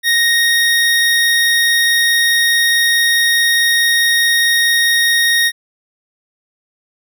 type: tone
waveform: 25% pulse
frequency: 1864.7 Hz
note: A#6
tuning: in tune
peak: -7 dBFS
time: 0.03-5.52 s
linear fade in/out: 50 ms
effects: none